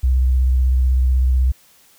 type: tone with vibrato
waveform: sine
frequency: 63.9 Hz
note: C2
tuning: 40 cents flat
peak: -12 dBFS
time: 0.03-1.52 s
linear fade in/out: 10 ms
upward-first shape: sine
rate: 16 Hz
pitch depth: 43 cents each way
effects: white hiss -52 dBFS RMS until 1.98 s